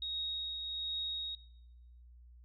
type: tone with tremolo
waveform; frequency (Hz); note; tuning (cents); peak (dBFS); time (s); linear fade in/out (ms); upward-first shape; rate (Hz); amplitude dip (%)
sine; 3763; A#7; +16; -34; 0.02-1.35; 2; triangle; 1.3; 40
effects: noise-tail reverb RT60 0.9 s tail -19 dB re dry + added 60 Hz sine -54 dBFS peak until 2.44 s